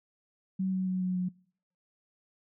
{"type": "tone with pitch steps", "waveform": "sine", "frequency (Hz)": [188.9, 187.05, 185.23, 183.42, 181.62], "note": ["F#3", "F#3", "F#3", "F#3", "F#3"], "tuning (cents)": [36, 19, 2, -15, -32], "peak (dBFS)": -27, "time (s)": [0.59, 1.29], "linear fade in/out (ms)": 10, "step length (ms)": 140, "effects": ["noise-tail reverb RT60 0.6 s tail -25 dB re dry"]}